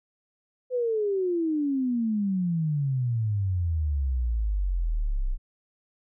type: exponential sweep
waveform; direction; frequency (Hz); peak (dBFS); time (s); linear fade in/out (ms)
sine; down; 511 to 30.15; -23; 0.7-5.38; 50
effects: none